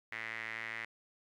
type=tone with band-pass filter; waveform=sawtooth; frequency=112.4 Hz; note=A2; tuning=37 cents sharp; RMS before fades=-42 dBFS; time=0.12-0.85 s; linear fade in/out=5 ms; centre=2000 Hz; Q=6.2; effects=none